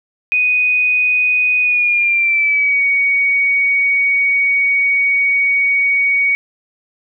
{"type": "tone with pitch glide", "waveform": "sine", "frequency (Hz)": [2489, 2243], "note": ["D#7", "C#7"], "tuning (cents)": [0, 20], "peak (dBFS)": -11, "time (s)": [0.32, 6.35], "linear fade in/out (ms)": 0, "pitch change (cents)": -180, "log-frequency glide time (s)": [1.61, 2.81], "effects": []}